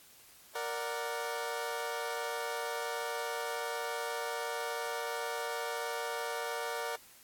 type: chord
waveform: 20% pulse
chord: Bb augmented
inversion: none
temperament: equal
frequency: 466.2 / 587.3 / 740 Hz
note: Bb4 / D5 / F#5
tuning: 0 / 0 / 0 cents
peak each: -33 / -35 / -36 dBFS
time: 0.55-6.96 s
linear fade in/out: 5 ms
effects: white hiss -58 dBFS RMS until 7.23 s + AAC 64 kbps